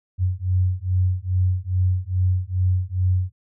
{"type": "beating tone pair", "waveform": "sine", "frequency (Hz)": [90.8, 93.2], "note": ["F#2", "F#2"], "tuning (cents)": [-32, 13], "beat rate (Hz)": 2.4, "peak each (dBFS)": [-21, -21], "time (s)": [0.18, 3.32], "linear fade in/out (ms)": 50, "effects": []}